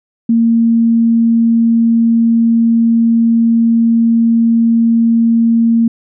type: tone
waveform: sine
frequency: 230 Hz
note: A#3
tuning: 23 cents flat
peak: -7 dBFS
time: 0.29-5.88 s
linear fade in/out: 5 ms
effects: none